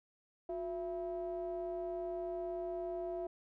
triangle ring-modulated tone, 155.56 Hz, D#3, in tune, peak -32 dBFS, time 0.49-3.27 s, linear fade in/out 5 ms, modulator 515 Hz, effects none

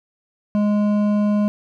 sine tone with hard clipping, 207.7 Hz, G#3, in tune, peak -17 dBFS, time 0.55-1.48 s, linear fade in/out 0 ms, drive 9 dB, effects none

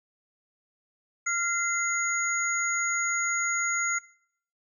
sine tone cluster, 1386 / 2064 / 6720 Hz, F6 / C7 / G#8, -14 / -24 / +19 cents, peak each -29 dBFS, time 1.26-3.99 s, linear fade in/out 10 ms, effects noise-tail reverb RT60 0.6 s tail -21 dB re dry

